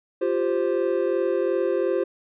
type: chord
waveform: triangle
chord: F suspended second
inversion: none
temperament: equal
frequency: 349.2 / 392 / 523.3 Hz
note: F4 / G4 / C5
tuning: 0 / 0 / 0 cents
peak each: -23 dBFS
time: 0.21-2.04 s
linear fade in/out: 10 ms
effects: resampled to 8000 Hz